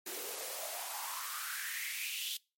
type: noise with high-pass filter sweep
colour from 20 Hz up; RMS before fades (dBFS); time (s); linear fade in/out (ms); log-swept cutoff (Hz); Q
white; -40; 0.06-2.37; 5; 350 to 3400; 5.6
effects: noise-tail reverb RT60 0.3 s tail -24 dB re dry + MP3 64 kbps